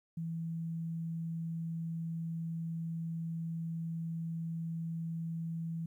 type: tone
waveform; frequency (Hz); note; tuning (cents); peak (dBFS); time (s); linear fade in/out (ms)
sine; 164.81; E3; 0; -35; 0.17-5.86; 5
effects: 12-bit